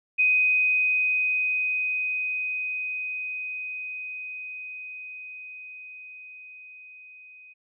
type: tone with level ramp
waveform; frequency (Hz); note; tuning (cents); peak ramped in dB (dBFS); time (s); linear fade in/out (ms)
sine; 2505; D#7; +11; -17 to -46; 0.18-7.54; 20
effects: none